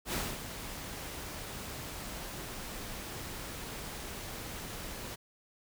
pink noise with ADSR envelope, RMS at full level -33 dBFS, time 0.05-5.16 s, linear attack 80 ms, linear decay 240 ms, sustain -9 dB, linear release 16 ms, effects none

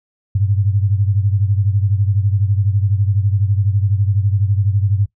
sine beating tone pair, 98 / 110 Hz, G2 / A2, 0 / 0 cents, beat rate 12 Hz, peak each -14 / -19 dBFS, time 0.35-5.06 s, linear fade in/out 5 ms, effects noise-tail reverb RT60 0.1 s tail -18 dB re dry

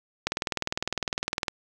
click train, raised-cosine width 0.2 ms, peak -9 dBFS, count 25, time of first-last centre 0.27-1.482 s, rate 19.8 Hz, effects 8-bit

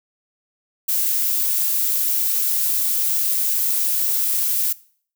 violet noise, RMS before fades -20 dBFS, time 0.88-4.73 s, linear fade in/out 10 ms, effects noise-tail reverb RT60 0.5 s tail -20 dB re dry

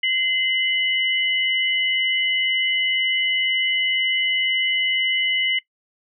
sine tone pair together, 2058 / 2960 Hz, C7 / F#7, -29 / 0 cents, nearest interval tritone, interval 629 cents, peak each -20 / -21 dBFS, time 0.03-5.59 s, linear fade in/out 5 ms, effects noise-tail reverb RT60 0.1 s tail -20 dB re dry

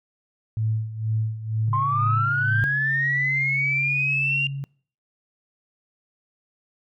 sine tone with tremolo, 110 Hz, A2, in tune, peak -19 dBFS, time 0.57-2.64 s, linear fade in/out 0 ms, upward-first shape sine, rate 2.1 Hz, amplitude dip 75%
sine tone, 138.59 Hz, C#3, in tune, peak -27 dBFS, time 1.68-4.64 s, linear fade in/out 0 ms
sine linear sweep, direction up, 1034 to 2794 Hz, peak -20 dBFS, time 1.73-4.47 s, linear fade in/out 2 ms
effects noise-tail reverb RT60 0.5 s tail -26 dB re dry + tanh soft clip ceiling -10 dBFS

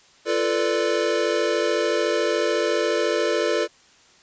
square chord, B half-diminished seventh, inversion second, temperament equal with one note detuned, 343.8 / 440 / 493.9 / 587.3 Hz, F4 / A4 / B4 / D5, -27 / 0 / 0 / 0 cents, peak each -27 / -25 / -27 / -26 dBFS, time 0.25-3.68 s, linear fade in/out 50 ms, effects white hiss -54 dBFS RMS until 4.22 s + resampled to 16000 Hz

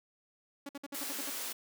sawtooth tone bursts, 282.1 Hz, C#4, 30 cents sharp, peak -36 dBFS, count 8, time 0.66-1.3 s, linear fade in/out 5 ms, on 31 ms, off 56 ms
white high-pass noise, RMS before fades -39 dBFS, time 0.94-1.53 s, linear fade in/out 10 ms, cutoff 210 Hz, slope 96 dB/octave
effects none

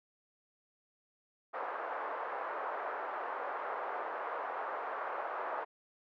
white band-pass noise, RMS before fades -39 dBFS, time 1.53-5.65 s, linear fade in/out 20 ms, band 480 to 1300 Hz, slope 24 dB/octave, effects none

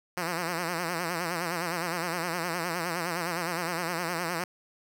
5% pulse tone with vibrato, 171.6 Hz, F3, 30 cents flat, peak -18 dBFS, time 0.17-4.44 s, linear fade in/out 2 ms, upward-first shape sine, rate 9.7 Hz, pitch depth 100 cents each way, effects none

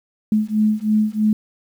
sine beating tone pair, 212.7 / 215.8 Hz, G#3 / A3, +42 / -33 cents, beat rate 3.1 Hz, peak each -18 dBFS, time 0.32-1.33 s, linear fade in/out 2 ms, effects 8-bit

